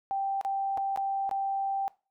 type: tone with dropouts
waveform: sine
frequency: 784 Hz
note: G5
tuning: in tune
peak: -27 dBFS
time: 0.11-1.88 s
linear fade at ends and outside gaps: 0 ms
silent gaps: 0.412-0.449 / 0.774-0.779 / 0.961-0.974 / 1.293-1.312 s
effects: noise-tail reverb RT60 0.3 s tail -20 dB re dry